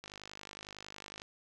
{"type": "click train", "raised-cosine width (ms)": 0.2, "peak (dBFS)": -28, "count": 61, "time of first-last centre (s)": [0.04, 1.219], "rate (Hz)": 50.9, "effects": []}